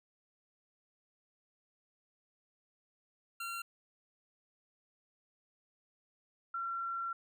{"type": "tone pair in turn", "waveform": ["25% pulse", "sine"], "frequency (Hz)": [1374, 1362.9], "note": ["F6", "F6"], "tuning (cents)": [-29, -43], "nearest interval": "unison", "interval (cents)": 14, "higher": "first", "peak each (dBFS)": [-35, -35], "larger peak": "neither", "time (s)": [[3.4, 3.62], [6.54, 7.13]], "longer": "second", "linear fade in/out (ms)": 5, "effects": []}